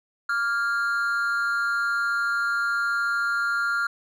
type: tone with amplitude modulation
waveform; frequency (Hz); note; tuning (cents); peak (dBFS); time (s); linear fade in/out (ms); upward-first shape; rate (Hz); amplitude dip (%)
triangle; 1396.9; F6; 0; -17; 0.29-3.87; 5; sine; 239; 70
effects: none